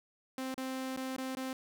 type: tone with dropouts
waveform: sawtooth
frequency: 261.6 Hz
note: C4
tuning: in tune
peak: -32 dBFS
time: 0.38-1.53 s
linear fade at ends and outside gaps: 2 ms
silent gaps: 0.543-0.578 / 0.964-0.973 / 1.165-1.181 / 1.351-1.37 s
effects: none